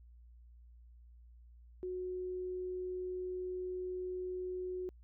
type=tone; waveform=sine; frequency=366.2 Hz; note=F#4; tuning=18 cents flat; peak=-37 dBFS; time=1.83-4.89 s; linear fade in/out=0 ms; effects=added 59 Hz sine -55 dBFS peak until 5.03 s